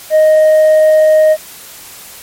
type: tone with tanh clipping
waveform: sine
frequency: 622.3 Hz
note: D#5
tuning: in tune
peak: -5 dBFS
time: 0.1-1.37 s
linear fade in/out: 50 ms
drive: 2 dB
effects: white hiss -33 dBFS RMS until 2.22 s + MP3 64 kbps